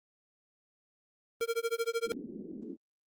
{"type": "tone with tremolo", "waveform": "square", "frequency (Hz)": 461.9, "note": "A#4", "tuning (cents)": -16, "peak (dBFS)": -28, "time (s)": [1.41, 2.12], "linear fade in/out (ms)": 0, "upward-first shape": "sine", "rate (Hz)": 13, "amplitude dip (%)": 100}
{"type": "band-pass noise", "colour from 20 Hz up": "pink", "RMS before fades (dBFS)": -43, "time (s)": [2.04, 2.77], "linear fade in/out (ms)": 50, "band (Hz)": [200, 400], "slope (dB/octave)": 48}
{"effects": ["Opus 24 kbps"]}